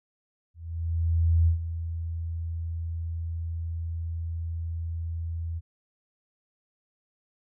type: tone with ADSR envelope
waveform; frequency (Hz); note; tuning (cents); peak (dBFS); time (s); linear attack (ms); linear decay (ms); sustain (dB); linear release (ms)
sine; 83; E2; +12; -17; 0.54-5.61; 930; 110; -12; 35
effects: none